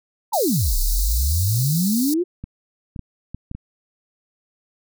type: exponential two-way sweep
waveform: sine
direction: down then up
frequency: 1000 to 30.88 to 369.6 Hz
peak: -17 dBFS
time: 0.32-2.24 s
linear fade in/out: 20 ms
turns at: 0.78 s
type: high-pass noise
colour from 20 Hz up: white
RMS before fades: -27 dBFS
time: 0.33-2.14 s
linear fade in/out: 5 ms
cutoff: 3900 Hz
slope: 96 dB/octave
type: clicks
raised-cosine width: 5 ms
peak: -19 dBFS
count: 6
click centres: 2.44 / 2.962 / 2.993 / 3.346 / 3.514 / 3.55 s
effects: none